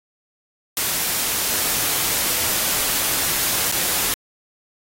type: noise with dropouts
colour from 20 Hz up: white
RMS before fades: -21 dBFS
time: 0.77-4.14 s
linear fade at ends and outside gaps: 1 ms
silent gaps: 3.716-3.723 s
effects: AAC 48 kbps